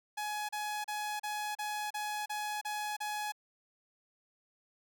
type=tone bursts; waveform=sawtooth; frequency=841 Hz; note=G#5; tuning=22 cents sharp; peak=-31 dBFS; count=9; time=0.17-3.322 s; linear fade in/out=10 ms; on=320 ms; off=34 ms; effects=none